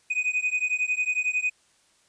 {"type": "beating tone pair", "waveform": "triangle", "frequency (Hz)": [2489, 2500], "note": ["D#7", "D#7"], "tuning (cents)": [0, 8], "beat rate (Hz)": 11, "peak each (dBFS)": -25, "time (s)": [0.1, 1.5], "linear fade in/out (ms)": 10, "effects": ["white hiss -63 dBFS RMS until 2.08 s", "resampled to 22050 Hz"]}